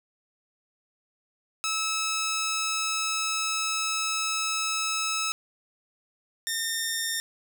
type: tone pair in turn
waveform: 10% pulse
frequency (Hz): 1300 / 1820.5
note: E6 / A#6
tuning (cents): -24 / -41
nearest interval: tritone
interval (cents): 583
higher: second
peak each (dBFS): -18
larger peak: neither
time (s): 1.64-5.32 / 6.47-7.2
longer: first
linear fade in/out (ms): 0
effects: none